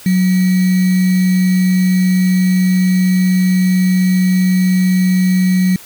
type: tone with sample-and-hold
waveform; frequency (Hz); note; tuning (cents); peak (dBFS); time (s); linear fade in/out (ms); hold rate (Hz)
sine; 184.3; F#3; -7; -9; 0.06-5.76; 2; 2100
effects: white hiss -37 dBFS RMS until 5.85 s